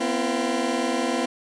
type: tone cluster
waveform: 20% pulse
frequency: 241.3 / 261.4 / 338.7 Hz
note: B3 / C4 / E4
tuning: -40 / -1 / +47 cents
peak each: -22 dBFS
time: 0-1.26 s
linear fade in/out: 10 ms
effects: resampled to 22050 Hz + 9-bit